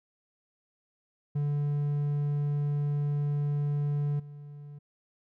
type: tone with level steps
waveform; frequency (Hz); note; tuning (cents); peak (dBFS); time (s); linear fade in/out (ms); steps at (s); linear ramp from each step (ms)
triangle; 145.4; D3; -17; -24 / -40; 1.35-4.79; 10; 4.19; 10
effects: none